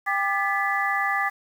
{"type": "harmonic tone with a mistuned harmonic", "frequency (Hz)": 396.7, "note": "G4", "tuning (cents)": 21, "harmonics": [2, 3, 4, 5], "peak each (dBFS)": [-27, -27, -27, -27], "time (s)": [0.06, 1.3], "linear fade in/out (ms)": 20, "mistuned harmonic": 4, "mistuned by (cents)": 140, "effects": ["8-bit"]}